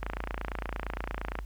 click train, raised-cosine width 0.5 ms, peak -18 dBFS, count 40, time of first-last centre 0.03-1.389 s, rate 28.7 Hz, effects added 50 Hz sine -36 dBFS peak until 1.45 s + pink hiss -61 dBFS RMS until 1.45 s

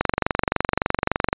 click train, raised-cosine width 0.5 ms, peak -3 dBFS, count 32, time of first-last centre 0.01-1.329 s, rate 23.5 Hz, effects resampled to 8000 Hz

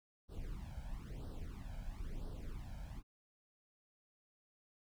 brown noise with flanger, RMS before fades -45 dBFS, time 0.28-3.03 s, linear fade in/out 50 ms, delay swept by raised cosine 0.21 to 1.31 ms, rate 1 Hz, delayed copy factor +0.95, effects none

